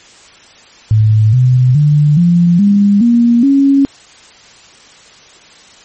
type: tone with pitch steps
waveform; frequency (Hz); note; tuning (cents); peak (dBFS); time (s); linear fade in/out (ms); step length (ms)
sine; 108.4 / 126.7 / 148.08 / 173.07 / 202.3 / 236.4 / 276.3; A2 / B2 / D3 / F3 / G#3 / A#3 / C#4; -25 / +45 / +15 / -15 / -45 / +24 / -6; -5; 0.91-3.85; 0; 420
effects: white hiss -40 dBFS RMS until 5.84 s + MP3 32 kbps